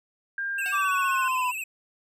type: tone with pitch glide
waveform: sine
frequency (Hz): 1600 to 1484.3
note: G6 to F#6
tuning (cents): +35 to +5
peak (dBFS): -27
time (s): 0.38-1.28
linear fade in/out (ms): 2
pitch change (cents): -130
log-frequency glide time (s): 0.75-0.92
type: tone with vibrato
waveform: square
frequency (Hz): 2637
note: E7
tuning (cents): 0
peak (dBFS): -31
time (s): 0.58-1.64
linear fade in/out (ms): 5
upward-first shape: triangle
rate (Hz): 15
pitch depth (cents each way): 88
type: tone with exponential decay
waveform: 10% pulse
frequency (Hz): 740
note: F#5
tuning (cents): 0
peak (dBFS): -26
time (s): 0.66-0.95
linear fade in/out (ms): 0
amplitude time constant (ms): 61
type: exponential sweep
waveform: triangle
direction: down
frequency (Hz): 1174.7 to 987.8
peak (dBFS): -22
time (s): 0.72-1.52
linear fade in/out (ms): 20
effects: none